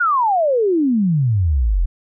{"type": "exponential sweep", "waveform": "sine", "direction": "down", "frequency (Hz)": [1480, 38.89], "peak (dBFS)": -13, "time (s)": [0, 1.86], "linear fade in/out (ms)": 10, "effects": []}